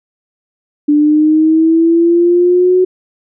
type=linear sweep; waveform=sine; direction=up; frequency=293.2 to 370 Hz; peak=-6 dBFS; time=0.88-2.85 s; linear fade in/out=10 ms; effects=none